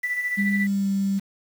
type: tone with tremolo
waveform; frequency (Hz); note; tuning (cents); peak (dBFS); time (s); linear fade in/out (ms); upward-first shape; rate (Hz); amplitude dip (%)
sine; 1975.5; B6; 0; -21; 0.03-0.67; 10; sine; 14; 55
type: tone with pitch glide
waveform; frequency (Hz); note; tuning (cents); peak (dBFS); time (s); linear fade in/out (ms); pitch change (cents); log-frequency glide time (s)
sine; 200.3 to 196.4; G3 to G3; +38 to +4; -20; 0.37-1.2; 20; -34; 0.58-0.9
effects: tanh soft clip ceiling -10 dBFS + 7-bit